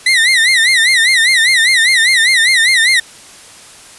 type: tone with vibrato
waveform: 30% pulse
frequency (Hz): 1956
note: B6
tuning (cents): -17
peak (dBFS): -5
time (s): 0.06-3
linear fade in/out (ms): 5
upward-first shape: sine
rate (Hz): 5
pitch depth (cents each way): 150
effects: white hiss -37 dBFS RMS until 3.98 s + resampled to 24000 Hz